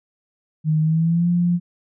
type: tone with pitch glide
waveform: sine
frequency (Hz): 155.56 to 174.61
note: D#3 to F3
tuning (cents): 0 to 0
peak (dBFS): -15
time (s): 0.64-1.6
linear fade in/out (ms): 50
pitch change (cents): +200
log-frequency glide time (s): 0.81-1.29
effects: none